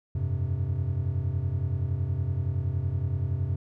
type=chord; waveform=triangle; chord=F suspended second; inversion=none; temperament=equal; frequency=87.31 / 98 / 130.81 Hz; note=F2 / G2 / C3; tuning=0 / 0 / 0 cents; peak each=-28 dBFS; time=0.15-3.56 s; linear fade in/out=5 ms; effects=none